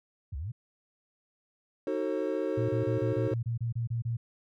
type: exponential two-way sweep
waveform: sine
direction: down then up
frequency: 130.9 to 61.9 to 130.9 Hz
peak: -33 dBFS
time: 0.32-0.52 s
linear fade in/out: 10 ms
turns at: 0.36 s
type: chord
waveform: triangle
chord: D# diminished seventh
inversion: none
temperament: just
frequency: 311.1 / 373.4 / 448 / 537.6 Hz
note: D#4 / F#4 / A4 / C5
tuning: 0 / +16 / +31 / +47 cents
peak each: -32 dBFS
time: 1.87-3.34 s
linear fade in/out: 2 ms
type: tone bursts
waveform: sine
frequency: 116.54 Hz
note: A#2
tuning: in tune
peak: -28 dBFS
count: 11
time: 2.57-4.17 s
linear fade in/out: 10 ms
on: 120 ms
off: 28 ms
effects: none